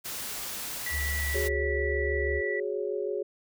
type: noise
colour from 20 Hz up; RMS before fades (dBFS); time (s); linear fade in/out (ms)
white; -36; 0.04-1.49; 20
type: tone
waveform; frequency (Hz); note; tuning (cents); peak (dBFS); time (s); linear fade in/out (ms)
sine; 1957; B6; -16; -31; 0.86-2.6; 5
type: tone with vibrato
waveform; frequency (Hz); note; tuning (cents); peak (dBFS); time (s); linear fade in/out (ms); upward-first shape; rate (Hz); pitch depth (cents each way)
sine; 72; D2; -34; -30; 0.9-2.42; 50; square; 4.3; 18
type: chord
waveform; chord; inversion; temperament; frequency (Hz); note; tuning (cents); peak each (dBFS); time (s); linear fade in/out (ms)
sine; F# suspended second; none; just; 370 / 416.2 / 555; F#4 / G#4 / C#5; 0 / +4 / +2; -33 / -31 / -35; 1.34-3.23; 10
effects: none